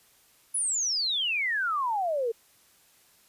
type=exponential sweep; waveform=sine; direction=down; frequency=10548 to 440 Hz; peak=-25 dBFS; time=0.54-2.32 s; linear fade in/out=10 ms; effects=white hiss -61 dBFS RMS until 3.28 s + resampled to 32000 Hz